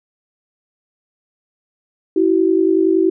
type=tone pair together; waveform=sine; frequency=327.8 / 378.5 Hz; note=E4 / F#4; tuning=-10 / +39 cents; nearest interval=major second; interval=249 cents; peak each=-14 dBFS; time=2.16-3.1 s; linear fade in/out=5 ms; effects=none